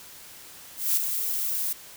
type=noise with ADSR envelope; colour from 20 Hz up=violet; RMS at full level=-21 dBFS; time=0.76-1.73 s; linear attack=210 ms; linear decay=6 ms; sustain=-7 dB; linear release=4 ms; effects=white hiss -46 dBFS RMS until 1.96 s